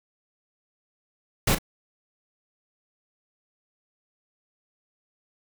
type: noise with echo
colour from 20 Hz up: pink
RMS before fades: -21 dBFS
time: 1.47-1.55 s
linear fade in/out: 5 ms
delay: 36 ms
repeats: 1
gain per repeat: -11 dB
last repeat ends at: 1.586 s
effects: none